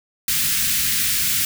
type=band-stop noise; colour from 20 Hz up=white; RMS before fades=-20 dBFS; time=0.28-1.45 s; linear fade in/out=2 ms; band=240 to 1600 Hz; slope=24 dB/octave; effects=none